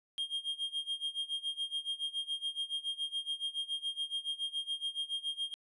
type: tone with tremolo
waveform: triangle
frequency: 3224 Hz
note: G7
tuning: 48 cents sharp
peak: -30 dBFS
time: 0.18-5.54 s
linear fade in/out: 0 ms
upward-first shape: sine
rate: 7.1 Hz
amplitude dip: 90%
effects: resampled to 24000 Hz